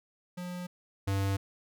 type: tone pair in turn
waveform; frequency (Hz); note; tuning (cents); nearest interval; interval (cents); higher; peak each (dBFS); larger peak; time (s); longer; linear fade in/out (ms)
square; 178.6 / 97.95; F3 / G2; +39 / -1; minor seventh; 1040; first; -37 / -28; second; 0.37-0.67 / 1.07-1.37; neither; 10
effects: none